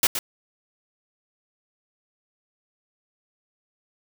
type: noise with echo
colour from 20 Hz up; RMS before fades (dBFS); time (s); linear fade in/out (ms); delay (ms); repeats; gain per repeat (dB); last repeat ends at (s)
white; -18; 0.03-0.07; 2; 120; 1; -9; 0.19
effects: none